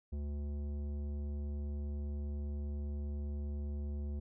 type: tone with tanh clipping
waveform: sine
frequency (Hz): 72.5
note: D2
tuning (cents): -22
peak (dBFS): -38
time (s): 0.12-4.2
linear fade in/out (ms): 10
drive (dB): 13
effects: none